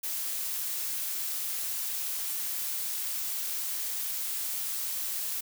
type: noise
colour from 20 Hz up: blue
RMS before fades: -33 dBFS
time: 0.03-5.41 s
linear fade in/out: 10 ms
effects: none